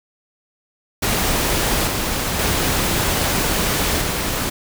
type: noise with level steps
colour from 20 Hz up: pink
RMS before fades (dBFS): -19 / -22 / -19 / -22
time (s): 1.02-4.5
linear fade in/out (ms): 10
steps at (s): 1.87 / 2.39 / 4.01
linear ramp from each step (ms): 5
effects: none